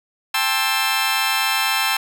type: chord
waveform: 15% pulse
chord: A minor seventh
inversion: third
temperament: just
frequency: 792 / 880 / 1056 / 1320 Hz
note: G5 / A5 / C6 / E6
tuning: +18 / 0 / +16 / +2 cents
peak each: -18 dBFS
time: 0.34-1.97 s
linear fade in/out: 5 ms
effects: none